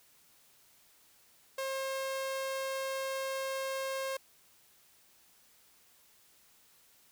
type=tone; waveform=sawtooth; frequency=535 Hz; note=C5; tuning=38 cents sharp; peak=-30 dBFS; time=1.58-4.17 s; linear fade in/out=5 ms; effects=white hiss -64 dBFS RMS until 7.11 s